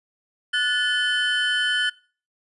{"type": "tone cluster", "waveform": "triangle", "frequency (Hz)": [1469, 1739, 3052], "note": ["F#6", "A6", "G7"], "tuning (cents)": [-13, -21, -47], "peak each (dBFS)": [-22, -24, -22], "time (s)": [0.53, 1.9], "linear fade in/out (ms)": 10, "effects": ["noise-tail reverb RT60 0.4 s tail -21 dB re dry", "resampled to 24000 Hz"]}